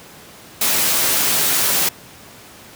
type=noise with comb filter; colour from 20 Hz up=white; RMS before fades=-17 dBFS; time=0.61-1.89 s; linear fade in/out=5 ms; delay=14 ms; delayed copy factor=+0.55; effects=pink hiss -41 dBFS RMS until 2.75 s + high-pass 100 Hz 12 dB/octave